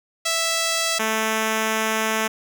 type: tone pair in turn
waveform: 5% pulse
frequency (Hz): 659 / 219.9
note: E5 / A3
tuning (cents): -1 / -1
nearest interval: octave + perfect fifth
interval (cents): 1900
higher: first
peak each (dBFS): -9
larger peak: neither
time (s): 0.25-0.99 / 0.99-2.28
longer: second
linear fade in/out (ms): 10
effects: none